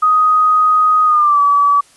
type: tone with pitch glide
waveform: sine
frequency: 1250 to 1146.3 Hz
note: D#6 to D6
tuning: +8 to -42 cents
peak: -8 dBFS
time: 0.02-1.81 s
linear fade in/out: 10 ms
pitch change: -150 cents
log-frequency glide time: 1.05-1.41 s
effects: white hiss -48 dBFS RMS until 1.96 s + resampled to 24000 Hz